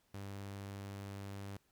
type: tone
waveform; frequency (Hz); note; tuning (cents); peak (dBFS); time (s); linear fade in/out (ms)
sawtooth; 99.3; G2; +23; -40; 0.14-1.57; 5
effects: pink hiss -75 dBFS RMS until 1.71 s